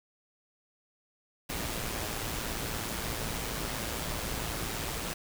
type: noise with amplitude modulation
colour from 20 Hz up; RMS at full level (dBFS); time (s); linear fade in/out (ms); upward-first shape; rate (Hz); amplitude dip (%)
pink; -33; 1.49-5.14; 10; sine; 113; 45
effects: none